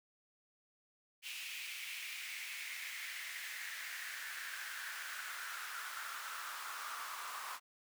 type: noise with high-pass filter sweep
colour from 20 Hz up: pink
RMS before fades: -45 dBFS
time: 1.22-7.6 s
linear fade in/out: 50 ms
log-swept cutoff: 2600 to 1100 Hz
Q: 4.1
effects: none